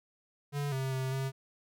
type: tone with pitch steps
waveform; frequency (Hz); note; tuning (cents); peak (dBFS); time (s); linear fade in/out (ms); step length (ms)
square; 143.7 / 132.9 / 131.5 / 134; D3 / C3 / C3 / C3; -37 / +27 / +9 / +42; -32; 0.52-1.32; 50; 200
effects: none